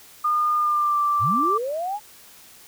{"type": "tone with pitch glide", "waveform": "sine", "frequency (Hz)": [1215, 1173.6], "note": ["D#6", "D6"], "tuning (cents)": [-42, -2], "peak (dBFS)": -18, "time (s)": [0.24, 1.58], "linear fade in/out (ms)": 10, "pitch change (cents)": -60, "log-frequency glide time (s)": [0.56, 1]}
{"type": "linear sweep", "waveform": "sine", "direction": "up", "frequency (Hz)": [73.42, 862], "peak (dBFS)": -24, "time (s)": [1.19, 2], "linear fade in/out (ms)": 50}
{"effects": ["white hiss -48 dBFS RMS until 2.67 s"]}